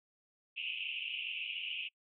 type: band-pass noise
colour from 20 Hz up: pink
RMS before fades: -40 dBFS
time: 0.56-1.89 s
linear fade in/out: 20 ms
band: 2500 to 3000 Hz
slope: 96 dB/octave
effects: noise-tail reverb RT60 0.1 s tail -25 dB re dry